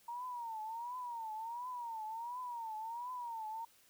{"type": "tone with vibrato", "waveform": "sine", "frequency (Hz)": 932.3, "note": "A#5", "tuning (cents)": 0, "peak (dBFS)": -40, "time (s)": [0.08, 3.65], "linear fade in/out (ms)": 5, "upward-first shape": "triangle", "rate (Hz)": 1.4, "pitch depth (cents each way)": 150, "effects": ["white hiss -67 dBFS RMS until 3.89 s"]}